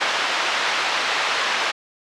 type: band-pass noise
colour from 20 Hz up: pink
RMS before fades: -22 dBFS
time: 0-1.72 s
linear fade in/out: 20 ms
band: 900 to 4100 Hz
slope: 12 dB/octave
effects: low-pass 7000 Hz 12 dB/octave